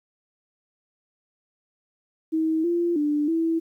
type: tone with pitch steps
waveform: sine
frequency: 319 / 344.1 / 295.7 / 327.9 Hz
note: D#4 / F4 / D4 / E4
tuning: +43 / -26 / +12 / -9 cents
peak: -20 dBFS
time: 2.32-3.6 s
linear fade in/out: 20 ms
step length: 320 ms
effects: 10-bit